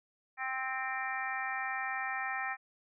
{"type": "harmonic tone with a mistuned harmonic", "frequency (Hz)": 261.6, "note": "C4", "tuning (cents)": 0, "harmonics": [3, 4, 5, 6, 7, 8, 9], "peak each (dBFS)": [-39, -45, -41, -48, -37, -49, -42], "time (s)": [0.37, 2.57], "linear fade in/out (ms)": 50, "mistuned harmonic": 6, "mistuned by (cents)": 18, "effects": []}